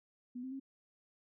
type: tone with pitch steps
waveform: sine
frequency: 246.9 / 260.4 / 269.6 Hz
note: B3 / C4 / C#4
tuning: 0 / -8 / -48 cents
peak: -40 dBFS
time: 0.35-0.599 s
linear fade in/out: 10 ms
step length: 83 ms
effects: none